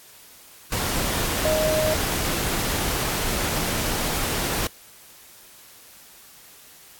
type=tone in noise; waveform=sine; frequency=622.3 Hz; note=D#5; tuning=in tune; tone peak=-20 dBFS; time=1.45-1.94 s; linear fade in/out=2 ms; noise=pink; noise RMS=-25 dBFS; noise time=0.72-4.67 s; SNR=+2 dB; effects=white hiss -48 dBFS RMS until 6.99 s + AAC 64 kbps